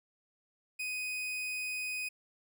40% pulse tone, 2500 Hz, D#7, 8 cents sharp, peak -34 dBFS, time 0.79-2.09 s, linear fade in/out 10 ms, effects none

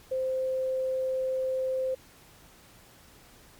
sine tone, 521 Hz, C5, 7 cents flat, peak -26 dBFS, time 0.11-1.95 s, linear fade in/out 10 ms, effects pink hiss -55 dBFS RMS until 3.59 s + MP3 96 kbps

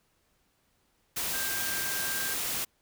sine tone in noise, 1587 Hz, G6, 21 cents sharp, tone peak -36 dBFS, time 1.33-2.34 s, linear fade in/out 10 ms, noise white, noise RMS -32 dBFS, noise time 1.16-2.65 s, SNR -7 dB, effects pink hiss -71 dBFS RMS until 2.81 s

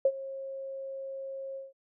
sine tone with ADSR envelope, 540 Hz, C#5, 45 cents flat, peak -18 dBFS, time 0.05-1.73 s, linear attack 4 ms, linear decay 56 ms, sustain -18 dB, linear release 170 ms, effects none

